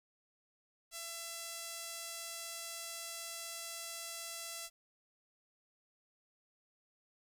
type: tone with band-pass filter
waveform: sawtooth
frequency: 671 Hz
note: E5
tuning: 31 cents sharp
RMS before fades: -45 dBFS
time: 0.91-4.7 s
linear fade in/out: 50 ms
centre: 8600 Hz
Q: 0.87
effects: 11-bit